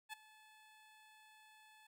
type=tone with ADSR envelope; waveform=15% pulse; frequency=865 Hz; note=A5; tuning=30 cents flat; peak=-37 dBFS; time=0.09-1.87 s; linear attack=40 ms; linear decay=11 ms; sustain=-19 dB; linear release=5 ms; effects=none